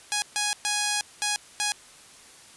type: tone bursts at uneven times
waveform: 5% pulse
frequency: 830.6 Hz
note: G#5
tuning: in tune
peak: -12 dBFS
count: 5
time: 0.12-0.22 / 0.36-0.53 / 0.65-1.01 / 1.22-1.36 / 1.6-1.72 s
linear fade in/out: 0 ms
effects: white hiss -50 dBFS RMS until 2.56 s + resampled to 24000 Hz